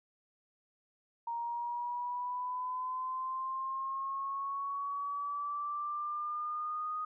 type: linear sweep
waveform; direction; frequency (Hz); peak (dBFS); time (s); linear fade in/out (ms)
sine; up; 932 to 1244.5; -34; 1.27-7.05; 5
effects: none